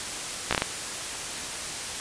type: slowing click train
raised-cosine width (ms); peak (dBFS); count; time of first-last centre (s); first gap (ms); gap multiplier
0.3; -6; 5; 0.51-0.621; 16; 1.38
effects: white hiss -33 dBFS RMS until 2 s + resampled to 22050 Hz